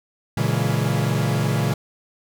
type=chord; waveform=45% pulse; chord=A# half-diminished seventh; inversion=none; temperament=equal with one note detuned; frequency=116.54 / 140.44 / 164.81 / 207.7 Hz; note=A#2 / C#3 / E3 / G#3; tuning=0 / +23 / 0 / 0 cents; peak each=-23 / -23 / -26 / -28 dBFS; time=0.37-1.74 s; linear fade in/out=5 ms; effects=none